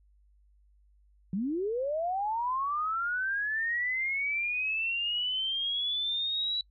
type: linear sweep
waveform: sine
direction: up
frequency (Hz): 174.61 to 3941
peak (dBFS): -28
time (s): 1.33-6.61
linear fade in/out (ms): 2
effects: noise-tail reverb RT60 0.1 s tail -25 dB re dry + added 50 Hz sine -60 dBFS peak until 6.7 s